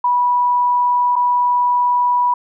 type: tone with dropouts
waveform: sine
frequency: 979 Hz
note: B5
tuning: 15 cents flat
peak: -12 dBFS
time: 0.04-2.34 s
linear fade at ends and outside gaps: 5 ms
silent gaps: 1.157-1.162 s
effects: none